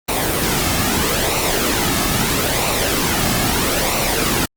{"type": "noise with flanger", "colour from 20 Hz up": "pink", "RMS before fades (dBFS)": -18, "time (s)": [0.08, 4.46], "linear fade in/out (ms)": 10, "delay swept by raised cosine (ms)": [0.6, 2.1], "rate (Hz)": 0.77, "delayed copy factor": -0.5, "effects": ["Opus 32 kbps"]}